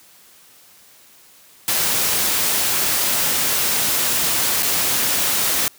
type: noise with dropouts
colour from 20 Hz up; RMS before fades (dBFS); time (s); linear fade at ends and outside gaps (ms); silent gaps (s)
white; -19; 1.68-5.68; 1; 4.625-4.629
effects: white hiss -49 dBFS RMS until 5.78 s + high-pass 80 Hz 12 dB/octave